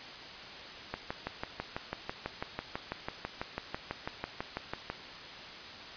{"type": "click train", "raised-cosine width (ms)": 0.5, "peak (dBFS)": -19, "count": 25, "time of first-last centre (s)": [0.94, 4.9], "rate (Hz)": 6.06, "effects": ["white hiss -45 dBFS RMS until 5.96 s", "resampled to 11025 Hz"]}